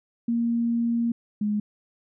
sine tone pair in turn, 233.8 / 209.1 Hz, A#3 / G#3, +5 / +12 cents, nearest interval major second, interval 193 cents, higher first, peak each -21 / -22 dBFS, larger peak first, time 0.28-1.12 / 1.41-1.6 s, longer first, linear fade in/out 5 ms, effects none

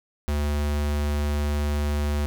square tone, 73.42 Hz, D2, in tune, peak -23 dBFS, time 0.28-2.26 s, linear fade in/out 0 ms, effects none

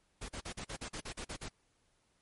pink noise bursts, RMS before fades -42 dBFS, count 11, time 0.21-1.487 s, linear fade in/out 10 ms, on 77 ms, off 43 ms, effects pink hiss -74 dBFS RMS until 2.21 s + MP3 48 kbps

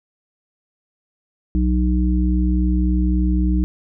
harmonic tone, 61.74 Hz, B1, in tune, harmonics 1 / 3 / 5, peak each -16 / -21 / -23 dBFS, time 1.55-3.64 s, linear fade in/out 0 ms, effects none

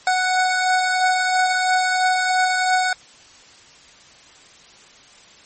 25% pulse beating tone pair, 740 / 743 Hz, F#5 / F#5, 0 / +7 cents, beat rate 3 Hz, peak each -13 / -21 dBFS, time 0.07-2.93 s, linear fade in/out 2 ms, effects white hiss -47 dBFS RMS until 5.45 s + MP3 32 kbps

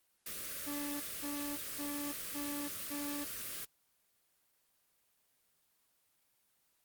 white band-stop noise, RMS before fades -42 dBFS, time 0.26-3.65 s, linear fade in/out 5 ms, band 670 to 1100 Hz, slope 96 dB/octave
40% pulse tone bursts, 288.7 Hz, D4, 30 cents flat, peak -38 dBFS, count 5, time 0.66-3.25 s, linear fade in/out 20 ms, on 350 ms, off 210 ms
effects white hiss -75 dBFS RMS until 6.84 s + Opus 24 kbps

